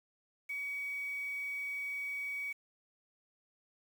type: tone with quantisation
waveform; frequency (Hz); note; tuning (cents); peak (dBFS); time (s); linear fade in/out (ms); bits
sine; 2263; C#7; +35; -36; 0.49-2.53; 10; 9
effects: none